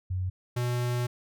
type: tone pair in turn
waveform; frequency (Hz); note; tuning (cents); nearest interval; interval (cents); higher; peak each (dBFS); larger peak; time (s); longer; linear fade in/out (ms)
sine / square; 92.2 / 122.22; F#2 / B2; -6 / -18; perfect fourth; 488; second; -27; neither; 0.1-0.3 / 0.56-1.07; second; 10
effects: none